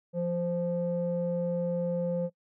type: tone with low-pass filter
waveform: square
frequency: 173.7 Hz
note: F3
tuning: 9 cents flat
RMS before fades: -30 dBFS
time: 0.13-2.3 s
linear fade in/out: 50 ms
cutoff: 480 Hz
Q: 5.5
effects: noise-tail reverb RT60 0.1 s tail -21 dB re dry